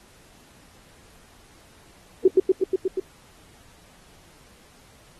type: tone with echo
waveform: sine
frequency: 376.5 Hz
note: F#4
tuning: 30 cents sharp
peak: -9 dBFS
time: 2.25-2.28 s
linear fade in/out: 5 ms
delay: 120 ms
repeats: 6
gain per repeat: -2 dB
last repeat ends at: 3 s
effects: pink hiss -54 dBFS RMS until 5.19 s + AAC 32 kbps